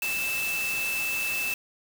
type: tone in noise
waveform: sine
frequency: 2637 Hz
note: E7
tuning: in tune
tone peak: -27 dBFS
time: 0.02-1.54 s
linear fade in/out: 2 ms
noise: white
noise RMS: -34 dBFS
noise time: 0.02-1.54 s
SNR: +4 dB
effects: none